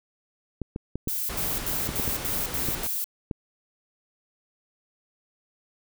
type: clicks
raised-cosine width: 3 ms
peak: -17 dBFS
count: 9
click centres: 0.617 / 0.761 / 0.956 / 1.074 / 1.891 / 1.998 / 2.078 / 2.687 / 3.312 s
type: noise bursts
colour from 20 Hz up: violet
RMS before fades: -29 dBFS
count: 7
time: 1.08-3.042 s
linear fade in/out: 0 ms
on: 210 ms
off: 82 ms
type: noise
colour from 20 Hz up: pink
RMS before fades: -34 dBFS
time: 1.29-2.87 s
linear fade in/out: 5 ms
effects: none